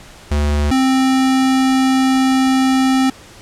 square tone pair in turn, 73.42 / 262.9 Hz, D2 / C4, 0 / +8 cents, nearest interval octave + minor seventh, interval 2208 cents, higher second, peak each -14 / -12 dBFS, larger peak second, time 0.31-0.71 / 0.71-3.1 s, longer second, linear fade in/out 5 ms, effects pink hiss -40 dBFS RMS until 3.41 s + low-pass 9000 Hz 12 dB/octave

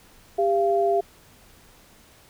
sine tone pair together, 398.1 / 687 Hz, G4 / F5, +27 / -29 cents, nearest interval major sixth, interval 944 cents, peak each -21 dBFS, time 0.38-1.01 s, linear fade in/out 10 ms, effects pink hiss -53 dBFS RMS until 2.29 s

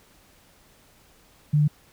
sine tone, 148.9 Hz, D3, 24 cents sharp, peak -16 dBFS, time 1.53-1.68 s, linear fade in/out 10 ms, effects pink hiss -57 dBFS RMS until 1.92 s

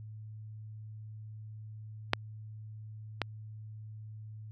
clicks, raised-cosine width 0.3 ms, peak -8 / -13 dBFS, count 2, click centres 2.134 / 3.217 s, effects added 108 Hz sine -43 dBFS peak until 4.51 s

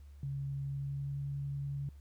sine tone with pitch glide, 138.59 to 140.28 Hz, C#3 to C#3, 0 to +21 cents, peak -35 dBFS, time 0.23-1.89 s, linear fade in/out 2 ms, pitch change +21 cents, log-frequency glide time 0.6-1.24 s, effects added 71 Hz sine -50 dBFS peak until 2 s + pink hiss -72 dBFS RMS until 2 s

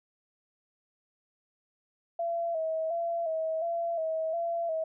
sine tone with vibrato, 659.3 Hz, E5, in tune, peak -28 dBFS, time 2.19-4.84 s, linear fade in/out 5 ms, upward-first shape square, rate 1.4 Hz, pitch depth 48 cents each way, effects none

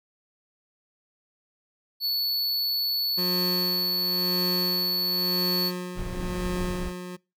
square tone, 4435 Hz, C#8, in tune, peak -24 dBFS, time 2-5.72 s, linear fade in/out 50 ms
25% pulse tone with tremolo, 180 Hz, F#3, 47 cents flat, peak -23 dBFS, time 3.17-7.17 s, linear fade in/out 20 ms, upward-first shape sine, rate 0.96 Hz, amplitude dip 60%
brown noise, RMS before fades -33 dBFS, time 5.94-6.93 s, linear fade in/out 50 ms
effects noise-tail reverb RT60 0.3 s tail -26 dB re dry

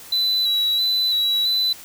triangle tone with vibrato, 3951 Hz, B7, in tune, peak -16 dBFS, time 0.12-1.73 s, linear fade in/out 5 ms, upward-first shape square, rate 1.5 Hz, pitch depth 22 cents each way, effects white hiss -41 dBFS RMS until 1.84 s

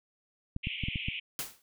clicks, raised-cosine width 5 ms, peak -21 dBFS, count 6, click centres 0.564 / 0.671 / 0.837 / 0.885 / 0.958 / 1.085 s
pink band-pass noise, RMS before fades -38 dBFS, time 0.63-1.2 s, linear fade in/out 10 ms, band 2200 to 3200 Hz, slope 96 dB/octave
white noise with exponential decay, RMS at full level -32 dBFS, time 1.39-1.62 s, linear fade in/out 1 ms, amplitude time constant 50 ms
effects none

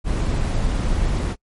brown noise, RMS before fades -20 dBFS, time 0.04-1.36 s, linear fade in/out 50 ms, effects noise-tail reverb RT60 0.1 s tail -26 dB re dry + MP3 48 kbps

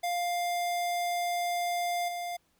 square tone with level steps, 701 Hz, F5, 6 cents sharp, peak -29 / -34 dBFS, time 0.03-2.37 s, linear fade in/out 10 ms, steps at 2.08 s, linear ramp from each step 5 ms, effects pink hiss -71 dBFS RMS until 2.59 s

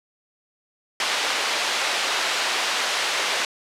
white band-pass noise, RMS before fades -24 dBFS, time 1-3.45 s, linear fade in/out 2 ms, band 520 to 3900 Hz, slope 12 dB/octave, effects low-pass 11000 Hz 12 dB/octave

